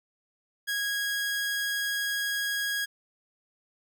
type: tone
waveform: sawtooth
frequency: 1648 Hz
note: G#6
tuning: 14 cents flat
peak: -24 dBFS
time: 0.67-2.86 s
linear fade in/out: 20 ms
effects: none